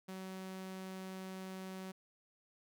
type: tone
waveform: sawtooth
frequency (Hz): 188.5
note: F#3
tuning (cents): +32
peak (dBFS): -40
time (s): 0.08-1.92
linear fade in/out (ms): 10
effects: none